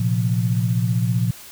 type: chord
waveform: sine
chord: Bb suspended second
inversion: none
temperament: equal with one note detuned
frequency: 115.4 / 130.81 / 174.61 Hz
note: Bb2 / C3 / F3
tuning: -17 / 0 / 0 cents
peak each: -19 / -24 / -23 dBFS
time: 0-1.31 s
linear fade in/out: 5 ms
effects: white hiss -41 dBFS RMS until 1.51 s